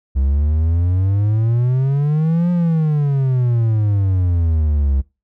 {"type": "exponential two-way sweep", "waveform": "triangle", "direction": "up then down", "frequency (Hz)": [65.41, 177.6, 66.3], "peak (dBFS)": -11, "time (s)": [0.15, 5.02], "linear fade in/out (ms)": 20, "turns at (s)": 2.51, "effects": ["noise-tail reverb RT60 0.3 s tail -24 dB re dry"]}